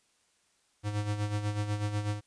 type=tone with tremolo; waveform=square; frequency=104.2 Hz; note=G#2; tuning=6 cents sharp; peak=-28 dBFS; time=0.83-2.21 s; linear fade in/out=50 ms; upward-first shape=sine; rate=8.1 Hz; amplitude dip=60%; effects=white hiss -70 dBFS RMS until 2.26 s + resampled to 22050 Hz